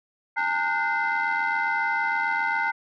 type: tone cluster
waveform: sine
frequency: 816 / 904 / 1453 / 1540 / 2064 Hz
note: G#5 / A5 / F#6 / G6 / C7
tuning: -31 / +47 / -32 / -31 / -24 cents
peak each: -31 / -26 / -27 / -30 / -27 dBFS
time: 0.36-2.72 s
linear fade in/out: 20 ms
effects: tanh soft clip ceiling -16 dBFS